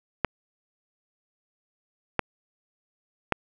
clicks, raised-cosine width 0.5 ms, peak -6 dBFS, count 3, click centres 0.247 / 2.193 / 3.323 s, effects none

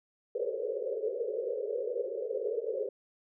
pink band-pass noise, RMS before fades -34 dBFS, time 0.35-2.89 s, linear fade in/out 2 ms, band 400 to 550 Hz, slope 96 dB/octave, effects none

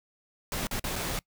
pink noise with dropouts, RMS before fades -32 dBFS, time 0.52-1.19 s, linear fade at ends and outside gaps 1 ms, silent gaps 0.67-0.711 / 0.795-0.841 / 0.957-0.961 s, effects noise-tail reverb RT60 0.1 s tail -24 dB re dry

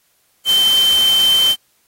sine tone in noise, 3100 Hz, G7, 20 cents flat, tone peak -10 dBFS, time 0.45-1.56 s, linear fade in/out 50 ms, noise white, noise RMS -24 dBFS, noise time 0.45-1.56 s, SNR +11 dB, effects white hiss -60 dBFS RMS until 1.87 s + AAC 48 kbps

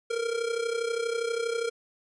square tone with amplitude modulation, 463.7 Hz, A#4, 9 cents flat, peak -25 dBFS, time 0.1-1.7 s, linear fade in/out 10 ms, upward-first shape sine, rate 32.4 Hz, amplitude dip 70%, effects resampled to 22050 Hz + 10-bit

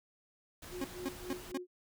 pink noise, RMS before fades -49 dBFS, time 0.62-1.52 s, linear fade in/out 5 ms
sine tone with tremolo, 360.4 Hz, F#4, 45 cents flat, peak -40 dBFS, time 0.7-1.67 s, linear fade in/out 50 ms, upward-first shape sine, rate 3.7 Hz, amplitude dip 90%
40% pulse tone bursts, 270.6 Hz, C#4, 42 cents flat, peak -33 dBFS, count 4, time 0.81-1.576 s, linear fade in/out 5 ms, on 34 ms, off 210 ms
effects none

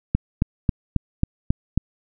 click train, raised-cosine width 5 ms, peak -5 dBFS, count 7, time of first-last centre 0.15-1.776 s, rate 3.69 Hz, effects none

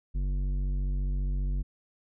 sine tone with tanh clipping, 47.42 Hz, F#1, 43 cents sharp, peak -28 dBFS, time 0.14-1.63 s, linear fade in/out 20 ms, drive 11 dB, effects none

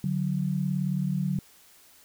sine tone pair together, 146.45 / 185 Hz, D3 / F#3, -5 / 0 cents, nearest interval major third, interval 405 cents, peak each -28 / -27 dBFS, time 0.04-1.39 s, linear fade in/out 2 ms, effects white hiss -56 dBFS RMS until 2.04 s

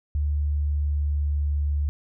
sine tone with pitch glide, 73.42 to 72.79 Hz, D2 to D2, 0 to -15 cents, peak -21 dBFS, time 0.15-1.89 s, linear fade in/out 0 ms, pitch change -15 cents, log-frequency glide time 0.31-1.57 s, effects none

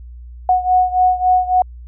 sine beating tone pair, 733 / 736.6 Hz, F#5 / F#5, -16 / -8 cents, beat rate 3.6 Hz, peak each -13 / -16 dBFS, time 0.49-1.62 s, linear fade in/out 2 ms, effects added 60 Hz sine -32 dBFS peak until 1.87 s

